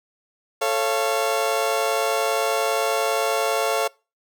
30% pulse chord, A augmented, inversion none, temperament just, 440 / 550 / 687.5 Hz, A4 / C#5 / E#5, 0 / -14 / -27 cents, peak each -22 dBFS, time 0.61-3.88 s, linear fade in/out 10 ms, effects noise-tail reverb RT60 0.3 s tail -24 dB re dry

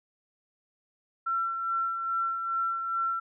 sine tone with tremolo, 1352 Hz, E6, 43 cents sharp, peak -25 dBFS, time 1.26-3.2 s, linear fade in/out 10 ms, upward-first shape sine, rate 2.4 Hz, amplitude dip 45%, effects none

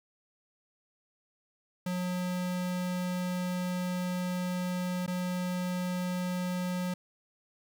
square tone with dropouts, 180.6 Hz, F#3, 42 cents flat, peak -31 dBFS, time 1.86-6.94 s, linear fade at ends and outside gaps 5 ms, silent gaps 5.064-5.077 s, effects 11-bit

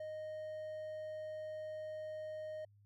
triangle tone, 620 Hz, D#5, 6 cents flat, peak -40 dBFS, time 0-2.65 s, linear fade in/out 5 ms, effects added 102 Hz sine -63 dBFS peak until 2.85 s

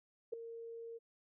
sine tone with ADSR envelope, 460.5 Hz, A#4, 21 cents flat, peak -33 dBFS, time 0.32-0.99 s, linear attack 14 ms, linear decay 4 ms, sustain -12 dB, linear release 25 ms, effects none

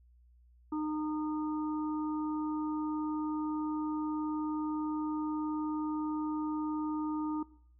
harmonic tone, 306.4 Hz, D#4, 27 cents flat, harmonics 1 / 3 / 4, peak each -32 / -42 / -44 dBFS, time 0.72-7.43 s, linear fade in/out 5 ms, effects noise-tail reverb RT60 0.6 s tail -20 dB re dry + added 60 Hz sine -59 dBFS peak until 7.79 s

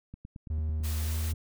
click train, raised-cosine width 5 ms, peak -30 dBFS, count 7, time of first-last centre 0.14-0.804 s, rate 9.03 Hz
triangle tone with pitch glide, 77.78 to 79.64 Hz, D#2 to D#2, 0 to +41 cents, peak -26 dBFS, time 0.5-1.34 s, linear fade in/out 5 ms, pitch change +41 cents, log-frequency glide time 0.99-1.17 s
white noise, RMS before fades -41 dBFS, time 0.83-1.33 s, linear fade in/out 20 ms
effects none

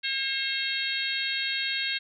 harmonic tone, 538 Hz, C5, 48 cents sharp, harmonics 3 / 4 / 5 / 6 / 7 / 8, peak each -34 / -34 / -34 / -34 / -34 / -34 dBFS, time 0.03-1.99 s, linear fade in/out 20 ms, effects none

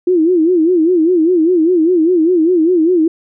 sine tone with vibrato, 339.8 Hz, F4, 47 cents flat, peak -8 dBFS, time 0.07-3.08 s, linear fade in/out 5 ms, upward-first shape sine, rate 5 Hz, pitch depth 150 cents each way, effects none

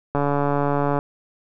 click train, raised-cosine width 1 ms, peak -8 dBFS, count 121, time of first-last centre 0.15-0.989 s, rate 143 Hz, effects none

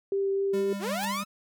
sine tone with vibrato, 392.7 Hz, G4, 3 cents sharp, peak -24 dBFS, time 0.12-0.73 s, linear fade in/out 2 ms, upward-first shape triangle, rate 3.9 Hz, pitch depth 9 cents each way
square tone with tremolo, 199.6 Hz, G3, 32 cents sharp, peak -32 dBFS, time 0.53-1.24 s, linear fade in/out 10 ms, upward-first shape sine, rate 5.8 Hz, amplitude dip 40%
sawtooth linear sweep, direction up, 297.6 to 1318.5 Hz, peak -26 dBFS, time 0.79-1.25 s, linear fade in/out 50 ms
white noise with exponential growth, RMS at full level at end -34 dBFS, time 0.89-1.05 s, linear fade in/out 1 ms, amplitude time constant 34 ms
effects none

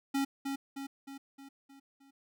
square tone with echo, 274.7 Hz, C#4, 16 cents flat, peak -29 dBFS, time 0.14-0.25 s, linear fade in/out 10 ms, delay 310 ms, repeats 6, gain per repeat -5 dB, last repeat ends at 2.11 s, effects none

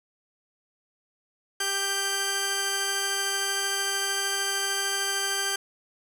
10% pulse tone pair together, 395.3 / 1568 Hz, G4 / G6, +15 / 0 cents, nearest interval 2 octaves, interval 2385 cents, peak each -23 / -18 dBFS, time 1.6-5.56 s, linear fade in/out 5 ms, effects none

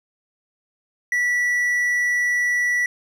triangle tone, 1950 Hz, B6, 23 cents flat, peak -16 dBFS, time 1.12-2.86 s, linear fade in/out 2 ms, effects none

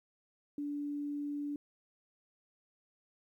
sine tone, 290 Hz, D4, 22 cents flat, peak -35 dBFS, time 0.58-1.56 s, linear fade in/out 2 ms, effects 12-bit

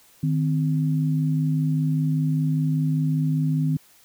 sine tone pair together, 154.12 / 259.2 Hz, D#3 / C4, -16 / -16 cents, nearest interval major sixth, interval 900 cents, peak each -20 / -26 dBFS, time 0.23-3.77 s, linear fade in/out 5 ms, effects white hiss -55 dBFS RMS until 4.04 s

